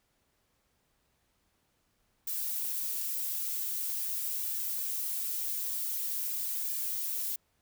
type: noise with flanger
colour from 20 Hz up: violet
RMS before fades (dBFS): -34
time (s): 2.27-7.36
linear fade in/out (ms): 5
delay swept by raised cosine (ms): 1.7 to 7.1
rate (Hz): 0.45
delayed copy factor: +0.55
effects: pink hiss -74 dBFS RMS until 7.61 s